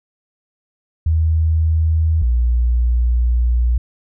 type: tone pair in turn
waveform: sine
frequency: 80 / 59.93 Hz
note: D#2 / A#1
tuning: +49 / +49 cents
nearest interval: perfect fourth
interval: 500 cents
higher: first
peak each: -12 dBFS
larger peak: neither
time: 1.06-2.22 / 2.22-3.78 s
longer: second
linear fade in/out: 5 ms
effects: none